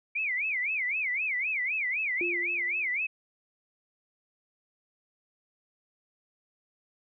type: tone with vibrato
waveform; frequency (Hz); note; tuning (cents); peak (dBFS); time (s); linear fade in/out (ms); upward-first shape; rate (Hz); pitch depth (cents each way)
sine; 2264; C#7; +36; -27; 0.15-3.07; 10; sine; 3.9; 250
type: tone with exponential decay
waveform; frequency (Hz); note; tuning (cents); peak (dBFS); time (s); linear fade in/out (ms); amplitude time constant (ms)
sine; 349.2; F4; 0; -29; 2.21-3.04; 1; 180
effects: none